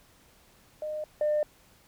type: tone pair in turn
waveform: sine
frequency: 611 / 601.2 Hz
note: D#5 / D5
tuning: -32 / +40 cents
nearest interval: unison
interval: 28 cents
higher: first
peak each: -31 / -22 dBFS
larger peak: second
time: 0.82-1.04 / 1.21-1.43 s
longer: neither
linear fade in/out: 2 ms
effects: tanh soft clip ceiling -20 dBFS + pink hiss -60 dBFS RMS until 1.87 s

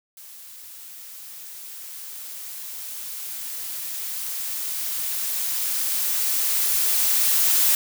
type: noise with level ramp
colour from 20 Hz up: blue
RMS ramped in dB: -43 to -18 dBFS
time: 0.17-7.75 s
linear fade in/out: 2 ms
effects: none

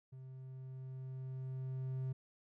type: tone with level ramp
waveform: triangle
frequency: 130.81 Hz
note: C3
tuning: in tune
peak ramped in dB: -47 to -34 dBFS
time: 0.12-2.13 s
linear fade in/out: 10 ms
effects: none

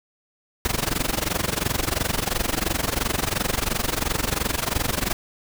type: noise with amplitude modulation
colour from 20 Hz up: pink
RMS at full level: -21 dBFS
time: 0.65-5.13 s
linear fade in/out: 0 ms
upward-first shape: sine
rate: 22.9 Hz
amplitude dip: 90%
effects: none

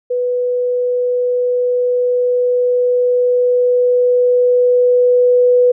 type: tone with level ramp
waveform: sine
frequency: 493.9 Hz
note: B4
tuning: in tune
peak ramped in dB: -14 to -7 dBFS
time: 0.1-5.72 s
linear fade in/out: 10 ms
effects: none

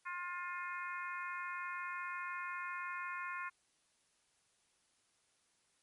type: harmonic tone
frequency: 354.4 Hz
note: F4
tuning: 25 cents sharp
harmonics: 3 / 4 / 5 / 6 / 7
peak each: -43 / -45 / -47 / -49 / -50 dBFS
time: 0.05-3.5 s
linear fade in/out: 20 ms
effects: white hiss -75 dBFS RMS until 5.82 s + MP3 48 kbps

